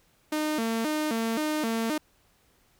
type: tone with vibrato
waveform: sawtooth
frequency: 263.4 Hz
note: C4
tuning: 12 cents sharp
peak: -22 dBFS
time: 0.32-1.98 s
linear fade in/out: 5 ms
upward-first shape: square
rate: 1.9 Hz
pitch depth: 260 cents each way
effects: pink hiss -65 dBFS RMS until 2.79 s